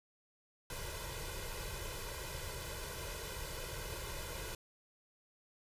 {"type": "noise with comb filter", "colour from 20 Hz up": "pink", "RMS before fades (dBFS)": -43, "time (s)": [0.7, 4.55], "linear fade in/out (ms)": 2, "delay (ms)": 2, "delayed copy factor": 0.9, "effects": ["resampled to 32000 Hz"]}